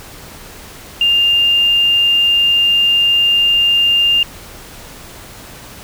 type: tone with quantisation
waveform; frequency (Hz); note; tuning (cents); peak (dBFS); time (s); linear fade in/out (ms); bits
sine; 2803; F7; +6; -9; 1.01-4.23; 2; 6
effects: pink hiss -35 dBFS RMS until 5.83 s